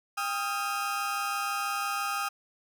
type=tone cluster; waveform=35% pulse; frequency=800 / 1251 / 1377 Hz; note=G5 / D#6 / F6; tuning=+35 / +9 / -25 cents; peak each=-33 / -30 / -34 dBFS; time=0.17-2.29 s; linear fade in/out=10 ms; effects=none